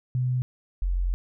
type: tone pair in turn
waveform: sine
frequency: 126.3 / 44.65 Hz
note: B2 / F1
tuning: +39 / +39 cents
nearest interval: octave + tritone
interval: 1800 cents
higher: first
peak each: -22 dBFS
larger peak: neither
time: 0.15-0.42 / 0.82-1.14 s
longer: second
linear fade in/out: 0 ms
effects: none